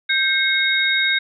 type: tone cluster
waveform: sine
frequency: 1576 / 2164 / 3748 Hz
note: G6 / C#7 / A#7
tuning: +9 / -42 / +9 cents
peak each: -20 dBFS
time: 0.09-1.19 s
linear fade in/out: 10 ms
effects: none